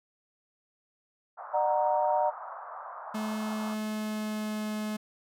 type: band-pass noise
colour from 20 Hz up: white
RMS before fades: -42 dBFS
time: 1.37-3.75 s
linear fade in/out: 20 ms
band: 630 to 1300 Hz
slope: 48 dB/octave
type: chord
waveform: sine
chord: D augmented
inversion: none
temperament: equal with one note detuned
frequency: 602.1 / 740 / 932.3 Hz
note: D5 / F#5 / A#5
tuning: +43 / 0 / 0 cents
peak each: -28 dBFS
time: 1.53-2.31 s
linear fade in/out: 20 ms
type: tone with pitch glide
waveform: 45% pulse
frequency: 215.6 to 213.4 Hz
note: A3 to G#3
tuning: -35 to +47 cents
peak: -31 dBFS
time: 3.14-4.97 s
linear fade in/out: 10 ms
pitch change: -18 cents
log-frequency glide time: 3.5-4.72 s
effects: none